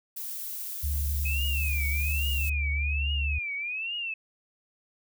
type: noise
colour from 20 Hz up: violet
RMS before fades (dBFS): -36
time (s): 0.16-2.5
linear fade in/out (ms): 10
type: tone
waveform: sine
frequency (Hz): 71.8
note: D2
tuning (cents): -39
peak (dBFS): -26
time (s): 0.83-3.39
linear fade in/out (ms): 10
type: tone with vibrato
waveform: sine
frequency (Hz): 2534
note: D#7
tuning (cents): +31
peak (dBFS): -30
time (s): 1.25-4.14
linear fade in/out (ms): 5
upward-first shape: triangle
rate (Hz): 1.2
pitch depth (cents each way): 230
effects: none